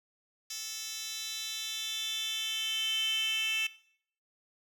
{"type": "tone with high-pass filter sweep", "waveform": "10% pulse", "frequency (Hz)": 440, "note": "A4", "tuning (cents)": 0, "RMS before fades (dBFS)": -34, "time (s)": [0.5, 3.67], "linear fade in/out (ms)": 5, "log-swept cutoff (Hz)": [4500, 2800], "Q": 8.8, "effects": ["noise-tail reverb RT60 0.6 s tail -18 dB re dry"]}